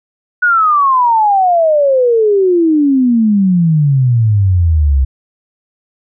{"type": "exponential sweep", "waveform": "sine", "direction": "down", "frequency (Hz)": [1480, 64.7], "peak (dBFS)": -7, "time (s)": [0.42, 5.05], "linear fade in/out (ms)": 10, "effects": []}